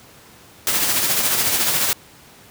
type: noise with tremolo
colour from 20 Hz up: white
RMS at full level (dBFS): -17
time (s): 0.67-1.93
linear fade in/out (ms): 0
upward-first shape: triangle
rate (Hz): 14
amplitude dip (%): 45
effects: pink hiss -46 dBFS RMS until 2.5 s + high-pass 80 Hz 12 dB/octave